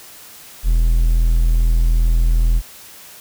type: tone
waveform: triangle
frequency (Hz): 41.2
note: E1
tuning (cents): 0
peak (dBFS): -9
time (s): 0.63-2.62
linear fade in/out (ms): 50
effects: white hiss -40 dBFS RMS until 3.2 s